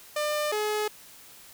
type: tone pair in turn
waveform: sawtooth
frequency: 599 / 423.6 Hz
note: D5 / G#4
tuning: +34 / +34 cents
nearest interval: tritone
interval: 600 cents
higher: first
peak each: -22 / -22 dBFS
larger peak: neither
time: 0.16-0.52 / 0.52-0.88 s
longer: neither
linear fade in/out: 5 ms
effects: white hiss -50 dBFS RMS until 1.53 s